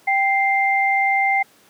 sine tone pair together, 784 / 2093 Hz, G5 / C7, 0 / 0 cents, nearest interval octave + perfect fourth, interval 1700 cents, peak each -18 dBFS, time 0.07-1.43 s, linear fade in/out 10 ms, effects pink hiss -53 dBFS RMS until 1.69 s + high-pass 200 Hz 12 dB/octave

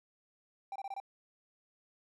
triangle tone bursts, 786 Hz, G5, 4 cents sharp, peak -36 dBFS, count 5, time 0.72-1.001 s, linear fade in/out 2 ms, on 37 ms, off 24 ms, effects none

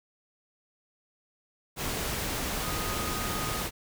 sine tone in noise, 1244.5 Hz, D#6, in tune, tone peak -38 dBFS, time 2.59-3.64 s, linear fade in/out 50 ms, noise pink, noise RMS -32 dBFS, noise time 1.76-3.71 s, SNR -9 dB, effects none

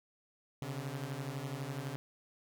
sawtooth beating tone pair, 130.81 / 142.81 Hz, C3 / D3, 0 / -48 cents, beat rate 12 Hz, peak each -37 / -37 dBFS, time 0.62-1.96 s, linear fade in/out 0 ms, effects none

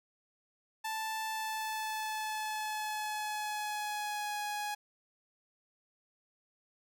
sawtooth tone with pitch glide, 880 to 833 Hz, A5 to G#5, 0 to +5 cents, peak -31 dBFS, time 0.84-4.75 s, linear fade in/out 10 ms, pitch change -95 cents, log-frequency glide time 1.25-4.38 s, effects none

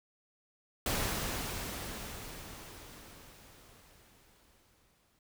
pink noise with exponential decay, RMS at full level -32 dBFS, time 0.86-5.19 s, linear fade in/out 2 ms, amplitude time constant 940 ms, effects none

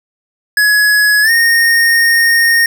square tone with pitch glide, 1685 to 1848.2 Hz, G#6 to A#6, +25 to -15 cents, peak -8 dBFS, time 0.57-2.66 s, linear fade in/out 2 ms, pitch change +160 cents, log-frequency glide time 1.22-1.31 s, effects 7-bit

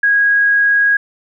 sine tone, 1647 Hz, G#6, 15 cents flat, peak -9 dBFS, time 0.03-0.97 s, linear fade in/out 5 ms, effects none

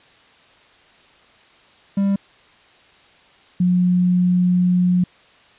triangle / sine tone pair in turn, 197.9 / 179.67 Hz, G3 / F3, +17 / +49 cents, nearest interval major second, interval 168 cents, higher first, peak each -13 / -13 dBFS, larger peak neither, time 1.97-2.16 / 3.6-5.04 s, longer second, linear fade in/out 5 ms, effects white hiss -51 dBFS RMS until 5.58 s + resampled to 8000 Hz

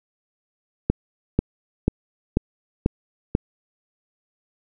click train, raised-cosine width 3 ms, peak -4 dBFS, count 6, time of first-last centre 0.9-3.351 s, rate 2.04 Hz, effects none

